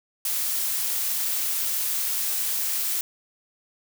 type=noise; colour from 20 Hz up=blue; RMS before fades=-26 dBFS; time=0.25-3.01 s; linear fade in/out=2 ms; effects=none